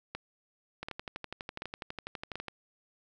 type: two click trains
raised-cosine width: 0.3 ms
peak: -21 / -22 dBFS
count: 4 / 21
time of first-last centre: 0.15-2.356 / 0.83-2.483 s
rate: 1.36 / 12.1 Hz
effects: none